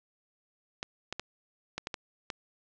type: clicks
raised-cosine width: 0.2 ms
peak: -17 dBFS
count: 7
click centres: 0.829 / 1.126 / 1.196 / 1.78 / 1.871 / 1.942 / 2.302 s
effects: low-pass 7000 Hz 12 dB/octave